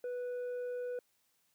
sine tone with tanh clipping, 492.8 Hz, B4, 4 cents flat, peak -37 dBFS, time 0.04-0.99 s, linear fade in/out 2 ms, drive 4 dB, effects white hiss -75 dBFS RMS until 1.54 s + high-pass 80 Hz 12 dB/octave

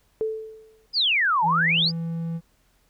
sine tone with exponential decay, 439.1 Hz, A4, 4 cents flat, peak -20 dBFS, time 0.21-0.86 s, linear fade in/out 0 ms, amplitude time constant 140 ms
sine exponential two-way sweep, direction down then up, 5150 to 825 to 5150 Hz, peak -18 dBFS, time 0.93-1.92 s, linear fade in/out 50 ms, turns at 1.45 s
triangle tone, 166 Hz, E3, 12 cents sharp, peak -24 dBFS, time 1.42-2.41 s, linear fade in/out 50 ms
effects added 43 Hz sine -65 dBFS peak until 2.89 s + pink hiss -65 dBFS RMS until 2.89 s

